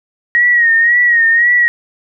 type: tone with vibrato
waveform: sine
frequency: 1885 Hz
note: A#6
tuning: 19 cents sharp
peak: -7 dBFS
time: 0.35-1.68 s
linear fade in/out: 0 ms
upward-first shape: sine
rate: 1.9 Hz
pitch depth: 61 cents each way
effects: none